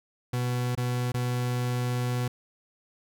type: tone with dropouts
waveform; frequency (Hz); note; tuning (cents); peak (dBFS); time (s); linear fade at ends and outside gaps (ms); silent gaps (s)
40% pulse; 123.47; B2; 0; -25; 0.33-2.28; 5; 0.752-0.775 / 1.12-1.142
effects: none